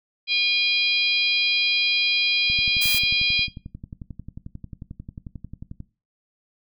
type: harmonic tone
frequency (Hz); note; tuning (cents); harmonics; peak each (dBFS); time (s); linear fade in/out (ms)
810; G#5; -43; 3 / 4 / 5 / 6; -22 / -24 / -26 / -28; 0.27-3.48; 50
type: click train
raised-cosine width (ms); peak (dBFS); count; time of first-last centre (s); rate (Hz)
5; -23; 38; 2.5-5.804; 11.2
type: noise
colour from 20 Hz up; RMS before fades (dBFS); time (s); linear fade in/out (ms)
blue; -26; 2.81-2.99; 10
effects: noise-tail reverb RT60 0.3 s tail -18 dB re dry